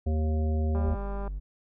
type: harmonic tone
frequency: 77.78 Hz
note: D#2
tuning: in tune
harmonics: 1 / 3 / 5 / 7 / 9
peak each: -24 / -34 / -38 / -41 / -43 dBFS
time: 0.06-0.95 s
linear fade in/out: 10 ms
type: click train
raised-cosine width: 1 ms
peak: -26 dBFS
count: 106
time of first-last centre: 0.75-1.278 s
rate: 199 Hz
type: tone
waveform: triangle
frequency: 48.42 Hz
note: G1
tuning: 21 cents flat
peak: -29 dBFS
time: 0.84-1.4 s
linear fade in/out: 20 ms
effects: none